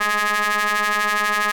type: ring-modulated tone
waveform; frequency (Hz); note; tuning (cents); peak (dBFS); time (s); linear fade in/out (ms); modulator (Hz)
sawtooth; 207.7; G#3; 0; -11; 0-1.52; 10; 1460
effects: none